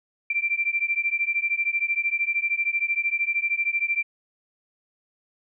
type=beating tone pair; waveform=sine; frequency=2349 / 2362 Hz; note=D7 / D7; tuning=0 / +9 cents; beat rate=13 Hz; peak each=-25 dBFS; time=0.3-4.03 s; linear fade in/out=5 ms; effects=none